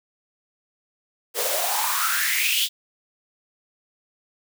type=noise with high-pass filter sweep; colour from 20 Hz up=white; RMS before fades=-23 dBFS; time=1.34-2.69 s; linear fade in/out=50 ms; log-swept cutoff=430 to 3500 Hz; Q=6.2; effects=none